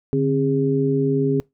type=tone cluster; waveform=sine; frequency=146 / 268.1 / 408.9 Hz; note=D3 / C4 / G#4; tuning=-10 / +42 / -27 cents; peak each=-21 dBFS; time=0.13-1.4 s; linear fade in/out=0 ms; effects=noise-tail reverb RT60 0.2 s tail -25 dB re dry